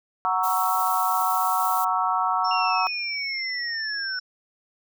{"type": "chord", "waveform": "sine", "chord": "F# dominant seventh", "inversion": "none", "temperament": "equal with one note detuned", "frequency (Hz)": [740, 932.3, 1116.4, 1318.5], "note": ["F#5", "A#5", "C#6", "E6"], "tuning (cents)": [0, 0, 12, 0], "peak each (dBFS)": -26, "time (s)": [0.25, 2.87], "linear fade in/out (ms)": 0}
{"type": "noise", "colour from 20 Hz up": "violet", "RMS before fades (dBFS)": -32, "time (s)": [0.43, 1.85], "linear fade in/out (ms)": 10}
{"type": "tone", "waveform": "sine", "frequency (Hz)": 5400, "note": "E8", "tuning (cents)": 41, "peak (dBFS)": -30, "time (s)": [2.44, 4.2], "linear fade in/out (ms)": 10}
{"type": "linear sweep", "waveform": "sine", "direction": "down", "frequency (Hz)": [2794, 1480], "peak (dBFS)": -28, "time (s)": [2.51, 4.19], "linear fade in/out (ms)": 2}
{"effects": []}